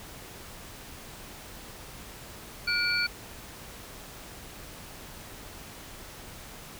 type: tone cluster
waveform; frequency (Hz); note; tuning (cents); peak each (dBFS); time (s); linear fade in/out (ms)
sine; 1435 / 2335 / 4448; F6 / D7 / C#8; +47 / -11 / +5; -29; 2.67-3.07; 10
effects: pink hiss -45 dBFS RMS until 6.79 s